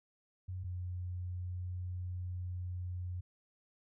sine tone pair in turn, 92 / 90.05 Hz, F#2 / F#2, -9 / -46 cents, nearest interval unison, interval 37 cents, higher first, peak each -38 / -37 dBFS, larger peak second, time 0.48-0.64 / 0.64-3.21 s, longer second, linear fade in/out 10 ms, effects none

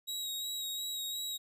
sawtooth tone with vibrato, 3821 Hz, A#7, 42 cents sharp, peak -33 dBFS, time 0.07-1.38 s, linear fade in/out 20 ms, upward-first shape sine, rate 2.8 Hz, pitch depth 22 cents each way, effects none

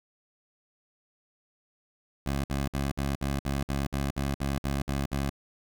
15% pulse tone bursts, 69.3 Hz, C#2, in tune, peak -21 dBFS, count 13, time 2.26-5.296 s, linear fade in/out 5 ms, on 180 ms, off 58 ms, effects none

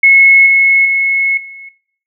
sine tone with level steps, 2184 Hz, C#7, 26 cents flat, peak -3 / -6 / -10 / -29 dBFS, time 0.03-1.69 s, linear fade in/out 5 ms, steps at 0.46 / 0.85 / 1.37 s, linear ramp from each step 5 ms, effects noise-tail reverb RT60 0.6 s tail -18 dB re dry

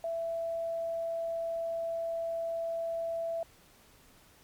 sine tone, 665 Hz, E5, 15 cents sharp, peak -31 dBFS, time 0.04-3.43 s, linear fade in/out 2 ms, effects pink hiss -60 dBFS RMS until 4.43 s + MP3 96 kbps

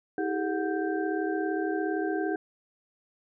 sine tone cluster, 320.4 / 393.7 / 431.1 / 733 / 1567 Hz, E4 / G4 / A4 / F#5 / G6, -49 / +8 / -35 / -16 / -1 cents, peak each -30 / -31 / -37 / -35 / -37 dBFS, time 0.18-2.36 s, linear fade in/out 2 ms, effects none

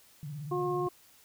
sine tone with vibrato, 146.5 Hz, D3, 4 cents flat, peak -37 dBFS, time 0.23-0.87 s, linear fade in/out 0 ms, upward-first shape sine, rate 17 Hz, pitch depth 120 cents each way
harmonic tone, 358.6 Hz, F4, 46 cents sharp, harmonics 1 / 2 / 3, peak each -30 / -38 / -35 dBFS, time 0.51-0.89 s, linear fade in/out 10 ms
effects white hiss -60 dBFS RMS until 1.24 s

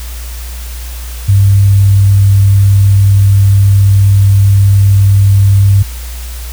sine tone with sample-and-hold, 99 Hz, G2, 18 cents sharp, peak -3 dBFS, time 1.28-5.83 s, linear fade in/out 10 ms, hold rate 8820 Hz, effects added 60 Hz sine -20 dBFS peak until 6.52 s + white hiss -30 dBFS RMS until 6.52 s

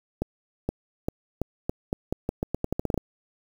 accelerating click train, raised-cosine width 2 ms, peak -12 dBFS, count 17, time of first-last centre 0.22-2.977 s, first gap 470 ms, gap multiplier 0.84, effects 7-bit

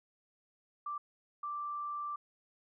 sine tone bursts at uneven times, 1174.7 Hz, D6, in tune, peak -36 dBFS, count 2, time 0.86-0.98 / 1.43-2.16 s, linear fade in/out 5 ms, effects none

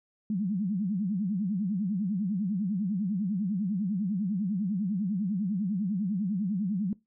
sine tone with vibrato, 196 Hz, G3, in tune, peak -26 dBFS, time 0.3-6.93 s, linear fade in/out 2 ms, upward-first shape sine, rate 10 Hz, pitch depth 200 cents each way, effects noise-tail reverb RT60 0.2 s tail -21 dB re dry

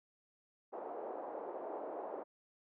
white band-pass noise, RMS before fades -44 dBFS, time 0.72-2.24 s, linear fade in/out 20 ms, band 360 to 770 Hz, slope 24 dB/octave, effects none

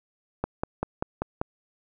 click train, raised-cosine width 1 ms, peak -12 dBFS, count 6, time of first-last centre 0.44-1.415 s, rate 5.13 Hz, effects none

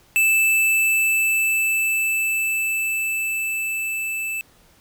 square tone with level ramp, 2637 Hz, E7, in tune, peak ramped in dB -15 to -25 dBFS, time 0.16-4.41 s, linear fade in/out 0 ms, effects pink hiss -55 dBFS RMS until 4.8 s

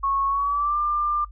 sine tone with pitch glide, 1100 to 1192.6 Hz, C#6 to D6, -14 to +26 cents, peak -20 dBFS, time 0.03-1.25 s, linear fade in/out 10 ms, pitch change +140 cents, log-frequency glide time 0.27-0.78 s, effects noise-tail reverb RT60 0.1 s tail -22 dB re dry + added 50 Hz sine -39 dBFS peak until 1.31 s

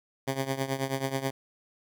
10% pulse tone with tremolo, 134.7 Hz, C#3, 49 cents flat, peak -17 dBFS, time 0.27-1.31 s, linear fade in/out 10 ms, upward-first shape triangle, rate 9.3 Hz, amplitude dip 85%, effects none

